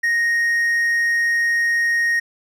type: tone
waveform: triangle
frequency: 1866 Hz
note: A#6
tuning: 1 cent sharp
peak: -14 dBFS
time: 0.03-2.2 s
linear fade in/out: 10 ms
effects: none